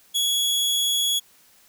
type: tone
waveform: sawtooth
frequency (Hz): 3356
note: G#7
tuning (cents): +17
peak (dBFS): -17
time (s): 0.14-1.2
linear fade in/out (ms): 20
effects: white hiss -56 dBFS RMS until 1.68 s